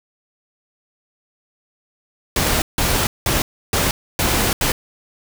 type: noise bursts at uneven times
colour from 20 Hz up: pink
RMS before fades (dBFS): -18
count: 6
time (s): 2.36-2.62 / 2.78-3.07 / 3.26-3.42 / 3.73-3.91 / 4.19-4.53 / 4.61-4.72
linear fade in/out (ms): 2
effects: none